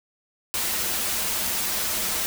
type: noise with comb filter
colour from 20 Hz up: white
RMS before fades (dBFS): -26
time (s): 0.54-2.26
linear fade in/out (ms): 0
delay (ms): 7.2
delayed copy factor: -0.6
effects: none